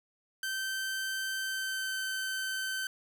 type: tone with pitch glide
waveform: sawtooth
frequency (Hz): 1550 to 1539.3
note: G6 to G6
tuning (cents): -20 to -32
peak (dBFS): -29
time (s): 0.43-2.87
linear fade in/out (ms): 2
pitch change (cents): -12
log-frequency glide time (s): 1.39-1.97
effects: none